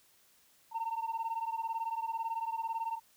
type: beating tone pair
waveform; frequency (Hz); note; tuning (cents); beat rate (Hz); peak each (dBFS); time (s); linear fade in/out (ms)
sine; 901 / 919; A5 / A#5; +41 / -25; 18; -34 / -35; 0.71-3; 50
effects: tanh soft clip ceiling -30 dBFS + white hiss -66 dBFS RMS until 3.16 s